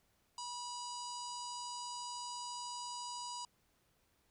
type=harmonic tone; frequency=974 Hz; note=B5; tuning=24 cents flat; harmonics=1 / 3 / 4 / 5 / 6 / 7 / 8 / 9; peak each=-44 / -54 / -56 / -48 / -59 / -52 / -56 / -56 dBFS; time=0.38-3.45 s; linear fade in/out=2 ms; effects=pink hiss -75 dBFS RMS until 4.3 s